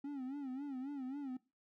triangle tone with vibrato, 271.4 Hz, C#4, 36 cents flat, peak -38 dBFS, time 0.04-1.37 s, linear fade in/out 5 ms, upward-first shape sine, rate 3.7 Hz, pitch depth 120 cents each way, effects noise-tail reverb RT60 0.3 s tail -20 dB re dry

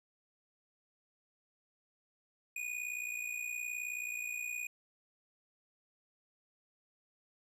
square tone with amplitude modulation, 2467 Hz, D#7, 15 cents flat, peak -35 dBFS, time 2.56-4.67 s, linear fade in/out 5 ms, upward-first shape sine, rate 59 Hz, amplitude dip 70%, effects resampled to 32000 Hz

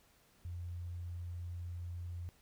sine tone, 87.31 Hz, F2, in tune, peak -40 dBFS, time 0.45-2.29 s, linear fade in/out 0 ms, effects pink hiss -68 dBFS RMS until 2.41 s

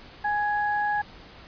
sine tone pair together, 830.6 / 1668.4 Hz, G#5 / G#6, 0 / +7 cents, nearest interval octave, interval 1207 cents, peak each -24 / -28 dBFS, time 0.24-1.02 s, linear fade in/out 10 ms, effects pink hiss -47 dBFS RMS until 1.47 s + resampled to 11025 Hz

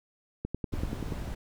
click train, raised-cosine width 3 ms, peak -19 dBFS, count 8, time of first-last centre 0.45-1.123 s, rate 10.4 Hz
brown noise, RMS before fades -35 dBFS, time 0.72-1.35 s, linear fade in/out 10 ms
effects none

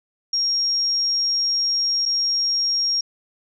sine tone with dropouts, 5580 Hz, F8, 2 cents flat, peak -18 dBFS, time 0.33-3.01 s, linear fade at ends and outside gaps 5 ms, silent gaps 2.055-2.059 s, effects none

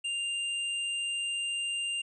square tone, 2794 Hz, F7, in tune, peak -31 dBFS, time 0.04-2.02 s, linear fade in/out 10 ms, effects resampled to 24000 Hz

